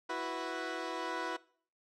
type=chord; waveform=15% pulse; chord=E suspended second; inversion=none; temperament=equal; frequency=329.6 / 370 / 493.9 Hz; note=E4 / F#4 / B4; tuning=0 / 0 / 0 cents; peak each=-34 dBFS; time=0.09-1.37 s; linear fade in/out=10 ms; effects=noise-tail reverb RT60 0.5 s tail -21 dB re dry + low-pass 5000 Hz 12 dB/octave